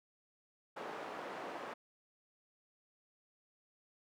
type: band-pass noise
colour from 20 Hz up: white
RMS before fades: -45 dBFS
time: 0.76-1.74 s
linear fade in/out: 10 ms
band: 340 to 1000 Hz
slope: 12 dB/octave
effects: none